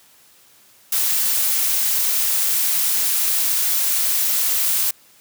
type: noise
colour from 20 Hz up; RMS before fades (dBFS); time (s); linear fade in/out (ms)
blue; -19; 0.92-4.91; 5
effects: white hiss -52 dBFS RMS until 5.2 s + high-pass 60 Hz 12 dB/octave